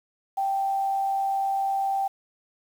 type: tone with amplitude modulation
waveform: sine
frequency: 782 Hz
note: G5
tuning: 4 cents flat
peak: -21 dBFS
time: 0.37-2.08 s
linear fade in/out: 10 ms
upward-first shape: sine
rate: 100 Hz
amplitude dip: 35%
effects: 8-bit